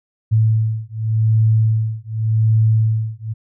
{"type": "beating tone pair", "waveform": "sine", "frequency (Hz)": [110, 110.87], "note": ["A2", "A2"], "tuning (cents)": [0, 14], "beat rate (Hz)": 0.87, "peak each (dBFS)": -16, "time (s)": [0.31, 3.34], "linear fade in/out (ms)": 20, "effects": []}